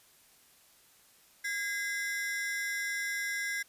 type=ring-modulated tone; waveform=45% pulse; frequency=1841 Hz; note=A#6; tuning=22 cents flat; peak=-29 dBFS; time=1.44-3.63 s; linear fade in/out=10 ms; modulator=205 Hz; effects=white hiss -62 dBFS RMS until 3.68 s + resampled to 32000 Hz